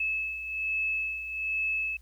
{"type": "beating tone pair", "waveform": "sine", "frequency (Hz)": [2600, 2601.2], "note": ["E7", "E7"], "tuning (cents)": [-24, -24], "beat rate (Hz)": 1.2, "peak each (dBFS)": [-36, -29], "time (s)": [0, 1.97], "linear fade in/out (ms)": 5, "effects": ["added 59 Hz sine -51 dBFS peak until 2.01 s", "white hiss -66 dBFS RMS until 2.01 s"]}